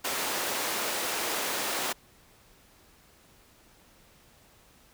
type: high-pass noise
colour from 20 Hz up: pink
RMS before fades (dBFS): -31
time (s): 0.04-1.93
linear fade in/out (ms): 10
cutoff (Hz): 430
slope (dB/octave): 12
effects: pink hiss -59 dBFS RMS until 4.93 s